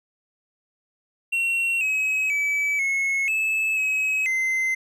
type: tone with pitch steps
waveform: triangle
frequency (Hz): 2730 / 2553 / 2295 / 2181 / 2607 / 2554 / 2068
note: F7 / D#7 / D7 / C#7 / E7 / D#7 / C7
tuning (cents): -40 / +44 / -40 / -29 / -20 / +45 / -21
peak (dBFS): -19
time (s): 1.32-4.75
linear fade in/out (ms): 10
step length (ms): 490
effects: none